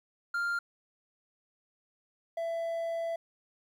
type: tone pair in turn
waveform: triangle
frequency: 1396.9 / 666.5 Hz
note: F6 / E5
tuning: 0 / +19 cents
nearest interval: octave + minor second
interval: 1281 cents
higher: first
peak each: -27 / -29 dBFS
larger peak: first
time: 0.34-0.59 / 2.37-3.16 s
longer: second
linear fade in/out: 5 ms
effects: 11-bit